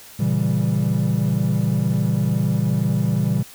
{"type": "chord", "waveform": "triangle", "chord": "A# diminished seventh", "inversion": "none", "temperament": "equal", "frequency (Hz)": [116.54, 138.59, 164.81, 196], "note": ["A#2", "C#3", "E3", "G3"], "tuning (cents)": [0, 0, 0, 0], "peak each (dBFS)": -20, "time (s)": [0.19, 3.43], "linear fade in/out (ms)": 10, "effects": ["tanh soft clip ceiling -9 dBFS", "white hiss -43 dBFS RMS until 3.54 s"]}